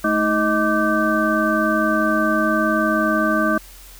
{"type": "tone cluster", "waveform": "sine", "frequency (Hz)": [217.1, 316.4, 627, 1172, 1541], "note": ["A3", "D#4", "D#5", "D6", "G6"], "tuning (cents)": [-23, 29, 13, -4, -30], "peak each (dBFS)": -22, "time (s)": [0.04, 3.58], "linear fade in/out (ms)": 5, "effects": ["added 44 Hz sine -42 dBFS peak until 3.99 s", "white hiss -44 dBFS RMS until 3.99 s"]}